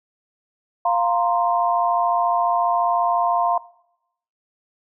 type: chord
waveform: sine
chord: F suspended fourth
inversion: none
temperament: equal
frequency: 698.5 / 932.3 / 1046.5 Hz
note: F5 / Bb5 / C6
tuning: 0 / 0 / 0 cents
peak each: -19 / -22 / -22 dBFS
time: 0.85-3.58 s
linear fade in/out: 5 ms
effects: noise-tail reverb RT60 0.8 s tail -20 dB re dry